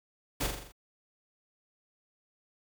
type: noise with echo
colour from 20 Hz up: pink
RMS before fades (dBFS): -31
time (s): 0.4-0.47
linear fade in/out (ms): 10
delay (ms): 42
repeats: 6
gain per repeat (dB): -4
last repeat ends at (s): 0.722
effects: none